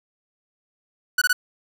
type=tone bursts; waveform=45% pulse; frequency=1480 Hz; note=F#6; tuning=in tune; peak=-16 dBFS; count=3; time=1.18-1.33 s; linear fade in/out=5 ms; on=36 ms; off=21 ms; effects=none